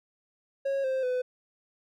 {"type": "tone with pitch steps", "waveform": "triangle", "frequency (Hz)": [548, 525.1, 503.1], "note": ["C#5", "C5", "B4"], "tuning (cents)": [-20, 6, 32], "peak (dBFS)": -24, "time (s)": [0.65, 1.22], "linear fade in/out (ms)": 10, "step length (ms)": 190, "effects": []}